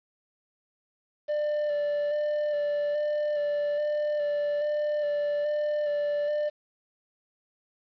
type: tone with vibrato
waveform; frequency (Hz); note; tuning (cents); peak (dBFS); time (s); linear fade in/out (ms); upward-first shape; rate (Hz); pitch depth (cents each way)
triangle; 591; D5; +11; -23; 1.28-6.5; 20; square; 1.2; 16
effects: resampled to 11025 Hz + 9-bit